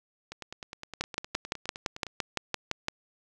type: two click trains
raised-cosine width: 0.2 ms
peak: -22 / -11 dBFS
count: 18 / 12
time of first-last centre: 0.32-2.067 / 1.01-2.884 s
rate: 9.73 / 5.87 Hz
effects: none